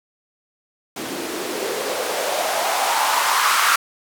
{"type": "noise with band-pass filter sweep", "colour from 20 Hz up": "blue", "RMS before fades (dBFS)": -21, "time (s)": [0.96, 3.76], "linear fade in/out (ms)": 5, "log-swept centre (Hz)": [280, 1300], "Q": 3.4, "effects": []}